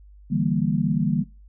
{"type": "chord", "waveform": "sine", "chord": "E half-diminished seventh", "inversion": "third", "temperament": "equal", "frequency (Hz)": [146.83, 164.81, 196, 233.1], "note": ["D3", "E3", "G3", "Bb3"], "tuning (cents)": [0, 0, 0, 0], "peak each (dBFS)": -25, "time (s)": [0.3, 1.24], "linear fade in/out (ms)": 20, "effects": ["noise-tail reverb RT60 0.3 s tail -21 dB re dry", "added 50 Hz sine -45 dBFS peak until 1.48 s"]}